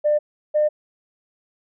sine tone pair in turn, 597 / 603.2 Hz, D5 / D5, +28 / +46 cents, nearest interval unison, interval 18 cents, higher second, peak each -14 dBFS, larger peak neither, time 0.04-0.19 / 0.54-0.69 s, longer neither, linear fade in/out 20 ms, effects tanh soft clip ceiling -10 dBFS

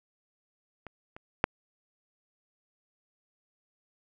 clicks, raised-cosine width 0.5 ms, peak -27 / -29 / -6 dBFS, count 3, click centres 0.867 / 1.165 / 1.441 s, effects none

